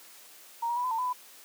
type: tone with pitch steps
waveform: sine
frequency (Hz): 932 / 950 / 982 / 1011 / 902 / 1003 / 997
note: A#5 / A#5 / B5 / B5 / A5 / B5 / B5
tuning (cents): -1 / +33 / -10 / +40 / +43 / +26 / +16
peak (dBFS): -27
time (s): 0.62-1.131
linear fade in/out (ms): 10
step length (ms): 73
effects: white hiss -52 dBFS RMS until 1.44 s + high-pass 300 Hz 12 dB/octave